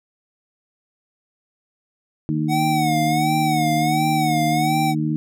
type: harmonic tone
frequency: 77.1 Hz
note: D#2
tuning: 15 cents flat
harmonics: 2 / 3 / 4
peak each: -22 / -25 / -23 dBFS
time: 2.29-5.16 s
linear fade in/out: 0 ms
type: tone with vibrato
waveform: square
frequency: 740 Hz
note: F#5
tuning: in tune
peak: -20 dBFS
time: 2.48-4.95 s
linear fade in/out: 50 ms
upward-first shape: sine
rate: 1.4 Hz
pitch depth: 95 cents each way
effects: none